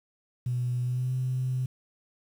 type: tone with pitch glide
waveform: sine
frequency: 123.47 to 128.34 Hz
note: B2 to C3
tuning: 0 to -33 cents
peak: -25 dBFS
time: 0.46-1.66 s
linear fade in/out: 5 ms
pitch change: +67 cents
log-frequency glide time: 0.83-1.13 s
effects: tanh soft clip ceiling -21 dBFS + 9-bit